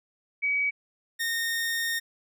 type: tone pair in turn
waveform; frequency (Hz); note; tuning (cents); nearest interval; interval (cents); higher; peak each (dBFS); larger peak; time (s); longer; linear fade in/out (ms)
sine / sawtooth; 2271 / 1841.1; C#7 / A#6; +41 / -22; major third; 363; first; -23; neither; 0.42-0.71 / 1.19-2; second; 20
effects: none